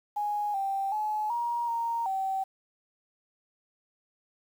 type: tone with pitch steps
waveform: sine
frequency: 830 / 783 / 852 / 947 / 929 / 770 Hz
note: G#5 / G5 / G#5 / A#5 / A#5 / G5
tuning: -1 / -2 / +44 / +27 / -6 / -31 cents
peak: -27 dBFS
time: 0.16-2.44 s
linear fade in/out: 10 ms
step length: 380 ms
effects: 9-bit